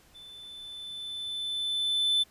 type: tone with level ramp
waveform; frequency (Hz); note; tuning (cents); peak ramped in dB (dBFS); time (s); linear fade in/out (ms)
triangle; 3520; A7; 0; -45 to -20; 0.14-2.24; 20
effects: pink hiss -60 dBFS RMS until 2.3 s + resampled to 32000 Hz